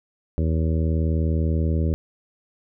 harmonic tone, 80.1 Hz, E2, 49 cents flat, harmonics 1 / 2 / 3 / 4 / 5 / 6 / 7, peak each -20 / -26 / -30 / -32 / -34 / -36 / -37 dBFS, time 0.38-1.94 s, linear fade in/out 0 ms, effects none

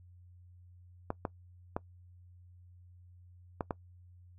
clicks, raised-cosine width 1 ms, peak -19 dBFS, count 5, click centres 1.104 / 1.252 / 1.765 / 3.608 / 3.708 s, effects noise-tail reverb RT60 0.1 s tail -21 dB re dry + added 89 Hz sine -54 dBFS peak until 4.38 s

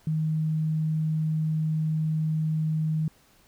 sine tone, 156.8 Hz, D#3, 14 cents sharp, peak -23 dBFS, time 0.07-3.08 s, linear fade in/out 2 ms, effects pink hiss -60 dBFS RMS until 3.47 s

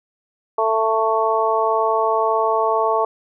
harmonic tone, 221.9 Hz, A3, 15 cents sharp, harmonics 2 / 3 / 4 / 5, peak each -21 / -21 / -21 / -21 dBFS, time 0.58-3.05 s, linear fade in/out 5 ms, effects none

